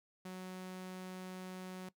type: tone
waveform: sawtooth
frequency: 185 Hz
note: F#3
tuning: in tune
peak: -40 dBFS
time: 0.25-1.89 s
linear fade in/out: 5 ms
effects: noise-tail reverb RT60 0.1 s tail -19 dB re dry